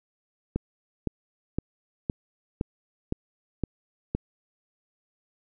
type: click train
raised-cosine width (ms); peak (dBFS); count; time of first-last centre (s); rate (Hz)
3; -13; 8; 0.56-4.15; 1.95
effects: none